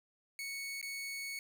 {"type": "tone with dropouts", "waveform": "sawtooth", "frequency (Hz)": 2217, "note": "C#7", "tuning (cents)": 0, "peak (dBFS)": -36, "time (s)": [0.39, 1.39], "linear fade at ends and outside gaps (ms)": 1, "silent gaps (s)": [0.814, 0.827], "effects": []}